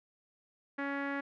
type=tone with low-pass filter; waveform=sawtooth; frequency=279.8 Hz; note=C#4; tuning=16 cents sharp; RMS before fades=-36 dBFS; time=0.78-1.21 s; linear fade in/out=10 ms; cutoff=1800 Hz; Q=3.8; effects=none